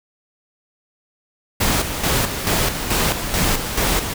pink noise with tremolo, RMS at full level -18 dBFS, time 1.6-4.14 s, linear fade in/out 10 ms, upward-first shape square, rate 2.3 Hz, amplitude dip 55%, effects none

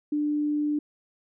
sine tone, 296.7 Hz, D4, 18 cents sharp, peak -23 dBFS, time 0.12-0.79 s, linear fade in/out 5 ms, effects none

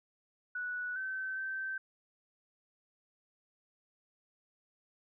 sine tone with pitch steps, 1475 / 1537 / 1551 Hz, F#6 / G6 / G6, -6 / -35 / -19 cents, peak -35 dBFS, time 0.55-1.78 s, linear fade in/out 5 ms, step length 410 ms, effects none

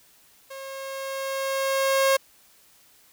sawtooth tone with level ramp, 540 Hz, C#5, 45 cents flat, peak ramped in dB -33 to -13 dBFS, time 0.5-2.17 s, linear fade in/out 10 ms, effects white hiss -57 dBFS RMS until 3.12 s

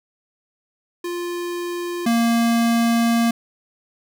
square tone pair in turn, 349.2 / 232.3 Hz, F4 / A#3, 0 / -6 cents, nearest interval perfect fifth, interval 706 cents, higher first, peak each -25 / -16 dBFS, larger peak second, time 1.04-2.06 / 2.06-3.31 s, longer second, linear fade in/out 5 ms, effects none

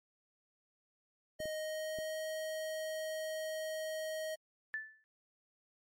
square tone with pitch glide, 622.3 to 629.2 Hz, D#5 to D#5, 0 to +19 cents, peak -38 dBFS, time 1.39-4.36 s, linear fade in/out 20 ms, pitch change +19 cents, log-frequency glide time 1.53-2.18 s
clicks, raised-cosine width 2 ms, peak -34 dBFS, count 3, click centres 1.403 / 1.456 / 1.987 s
sine tone with exponential decay, 1753 Hz, A6, 7 cents flat, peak -33 dBFS, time 4.74-5.04 s, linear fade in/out 0 ms, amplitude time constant 65 ms
effects MP3 64 kbps

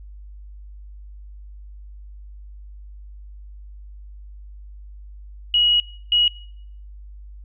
sine tone bursts at uneven times, 2904 Hz, F#7, 33 cents flat, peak -14 dBFS, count 2, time 5.54-5.8 / 6.12-6.28 s, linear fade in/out 2 ms, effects noise-tail reverb RT60 0.7 s tail -23 dB re dry + added 50 Hz sine -37 dBFS peak until 7.44 s

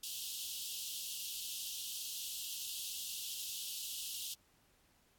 pink high-pass noise, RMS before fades -43 dBFS, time 0.03-4.34 s, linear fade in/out 5 ms, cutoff 2800 Hz, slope 96 dB/octave, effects pink hiss -71 dBFS RMS until 5.18 s + AAC 64 kbps

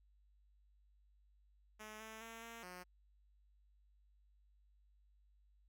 5% pulse tone with pitch steps, 215 / 220.2 / 227.5 / 230.4 / 180.3 Hz, A3 / A3 / A#3 / A#3 / F#3, -40 / +2 / -42 / -20 / -45 cents, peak -39 dBFS, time 1.79-2.84 s, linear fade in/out 20 ms, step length 210 ms, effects added 50 Hz sine -68 dBFS peak until 5.68 s

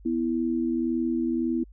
sine tone pair together, 247.8 / 329.6 Hz, B3 / E4, +6 / 0 cents, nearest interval perfect fourth, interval 494 cents, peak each -26 dBFS, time 0.05-1.64 s, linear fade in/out 10 ms, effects added 50 Hz sine -46 dBFS peak until 1.72 s

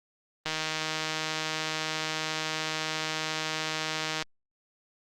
click train, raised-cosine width 0.2 ms, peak -13 dBFS, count 592, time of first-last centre 0.46-4.224 s, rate 157 Hz, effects Opus 32 kbps

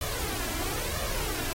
pink noise with flanger, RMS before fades -32 dBFS, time 0.01-1.53 s, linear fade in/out 2 ms, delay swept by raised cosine 1.7 to 3 ms, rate 1 Hz, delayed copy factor +0.6, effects AAC 48 kbps

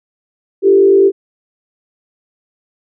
sine tone with frequency modulation, 389.9 Hz, G4, 9 cents flat, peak -5 dBFS, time 0.62-1.12 s, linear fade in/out 50 ms, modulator 49.5 Hz, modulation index 0.7, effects none

